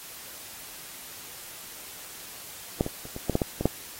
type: clicks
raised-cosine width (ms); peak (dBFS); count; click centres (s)
2; -8 / -17 / -28 / -23 / -10 / -8 / -11 / -15 / -7; 9; 2.809 / 2.864 / 3.054 / 3.164 / 3.297 / 3.354 / 3.418 / 3.61 / 3.656
effects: white hiss -43 dBFS RMS until 3.99 s + AAC 48 kbps